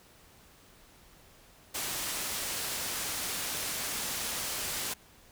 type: low-pass noise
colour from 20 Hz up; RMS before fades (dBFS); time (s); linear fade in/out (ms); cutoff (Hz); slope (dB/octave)
white; -35; 1.74-4.94; 10; 12000; 12
effects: pink hiss -58 dBFS RMS until 5.31 s